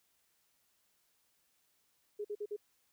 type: tone bursts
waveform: sine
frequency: 415.3 Hz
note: G#4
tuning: in tune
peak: -36 dBFS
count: 4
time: 2.19-2.565 s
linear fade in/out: 10 ms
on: 57 ms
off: 49 ms
effects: white hiss -75 dBFS RMS until 2.92 s